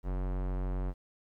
square tone with low-pass filter, 46.25 Hz, F#1, in tune, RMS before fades -33 dBFS, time 0.03-0.94 s, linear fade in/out 50 ms, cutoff 1100 Hz, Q 0.75, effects 11-bit

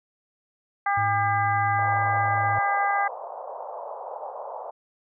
harmonic tone, 401.5 Hz, G4, 41 cents sharp, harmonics 2 / 3 / 4 / 5, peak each -23 / -27 / -29 / -31 dBFS, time 0.86-3.08 s, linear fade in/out 5 ms
triangle tone, 107 Hz, A2, 48 cents flat, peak -27 dBFS, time 0.97-2.59 s, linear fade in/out 5 ms
pink band-pass noise, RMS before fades -36 dBFS, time 1.78-4.71 s, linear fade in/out 10 ms, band 530 to 1000 Hz, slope 48 dB/octave
effects none

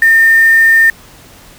sine tone with quantisation, 1813 Hz, A#6, 49 cents flat, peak -4 dBFS, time 0.02-0.9 s, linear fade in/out 2 ms, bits 4, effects pink hiss -39 dBFS RMS until 1.58 s

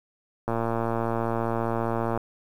click train, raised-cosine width 1 ms, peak -13 dBFS, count 196, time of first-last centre 0.48-2.176 s, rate 115 Hz, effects 8-bit

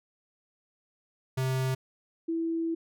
square / sine tone pair in turn, 130.81 / 329.6 Hz, C3 / E4, 0 / 0 cents, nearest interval octave + major third, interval 1600 cents, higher second, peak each -27 dBFS, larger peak neither, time 1.37-1.75 / 2.28-2.75 s, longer second, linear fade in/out 10 ms, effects none

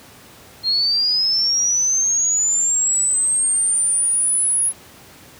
sine linear sweep, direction up, 4186 to 10548 Hz, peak -15 dBFS, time 0.63-4.73 s, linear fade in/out 50 ms, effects pink hiss -44 dBFS RMS until 5.39 s + high-pass 80 Hz 12 dB/octave

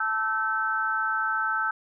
sine tone cluster, 878 / 1317 / 1537 Hz, A5 / E6 / G6, -4 / -2 / -35 cents, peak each -32 / -27 / -27 dBFS, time 0-1.71 s, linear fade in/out 5 ms, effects none

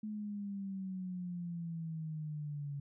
sine exponential sweep, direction down, 215 to 140.9 Hz, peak -38 dBFS, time 0.03-2.8 s, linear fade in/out 5 ms, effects none

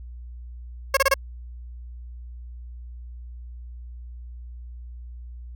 15% pulse tone bursts, 544 Hz, C#5, 33 cents flat, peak -9 dBFS, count 4, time 0.94-1.141 s, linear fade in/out 5 ms, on 30 ms, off 27 ms, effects added 60 Hz sine -36 dBFS peak until 5.55 s

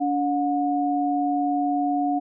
sine tone pair together, 286.9 / 723 Hz, D4 / F#5, -40 / -40 cents, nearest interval octave + major third, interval 1600 cents, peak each -23 dBFS, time 0-2.2 s, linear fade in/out 20 ms, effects none

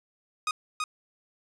sawtooth tone with echo, 1244.5 Hz, D#6, in tune, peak -22 dBFS, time 0.47-0.51 s, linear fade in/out 2 ms, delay 330 ms, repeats 1, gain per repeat -2 dB, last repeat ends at 0.84 s, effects resampled to 22050 Hz

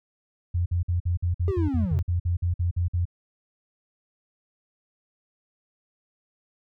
sine tone bursts, 87.4 Hz, F2, 2 cents sharp, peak -21 dBFS, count 15, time 0.54-3.054 s, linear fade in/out 10 ms, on 120 ms, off 51 ms
triangle linear sweep, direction down, 404.6 to 115.9 Hz, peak -23 dBFS, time 1.48-1.99 s, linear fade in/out 0 ms
effects none

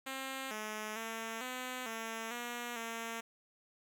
5% pulse tone with pitch steps, 266.4 / 214.5 / 225.4 / 253.8 / 225.1 / 240.3 / 228.5 Hz, C4 / A3 / A3 / B3 / A3 / B3 / A#3, +31 / -44 / +42 / +47 / +40 / -47 / -34 cents, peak -28 dBFS, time 0.06-3.21 s, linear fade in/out 10 ms, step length 450 ms, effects none

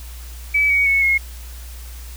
sine tone with pitch steps, 2293 / 2248 / 2205 / 2162 Hz, D7 / C#7 / C#7 / C#7, -42 / +24 / -10 / -44 cents, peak -13 dBFS, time 0.54-1.18 s, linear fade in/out 10 ms, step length 160 ms, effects added 60 Hz sine -32 dBFS peak until 2.16 s + white hiss -42 dBFS RMS until 2.16 s

